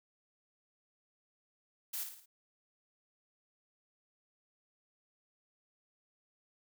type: noise with echo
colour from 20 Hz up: blue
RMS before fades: -39 dBFS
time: 1.93-2.04 s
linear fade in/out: 10 ms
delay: 55 ms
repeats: 4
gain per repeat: -6 dB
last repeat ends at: 2.26 s
effects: none